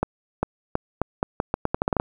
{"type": "accelerating click train", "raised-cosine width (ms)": 1, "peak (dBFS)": -7, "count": 14, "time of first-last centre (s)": [0.03, 1.999], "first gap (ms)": 400, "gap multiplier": 0.81, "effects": ["8-bit"]}